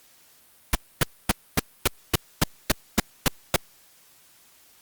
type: noise bursts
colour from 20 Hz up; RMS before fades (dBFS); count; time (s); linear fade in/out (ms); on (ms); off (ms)
pink; -18; 11; 0.73-3.561; 2; 21; 260
effects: white hiss -56 dBFS RMS until 4.81 s + Opus 48 kbps